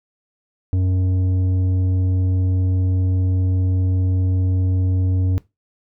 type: tone with tanh clipping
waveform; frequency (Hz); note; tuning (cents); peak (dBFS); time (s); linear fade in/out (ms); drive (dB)
triangle; 92.5; F#2; 0; -17; 0.73-5.38; 0; 13
effects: noise-tail reverb RT60 0.2 s tail -18 dB re dry